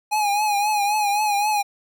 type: tone with vibrato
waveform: square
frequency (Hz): 830.6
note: G#5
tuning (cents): 0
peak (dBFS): -19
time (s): 0.11-1.63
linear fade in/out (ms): 20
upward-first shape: triangle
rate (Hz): 3.8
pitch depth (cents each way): 68
effects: none